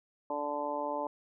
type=harmonic tone; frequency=146.2 Hz; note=D3; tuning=7 cents flat; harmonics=2 / 3 / 4 / 5 / 6 / 7; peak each=-41 / -43 / -36 / -46 / -36 / -40 dBFS; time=0.3-1.07 s; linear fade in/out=2 ms; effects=none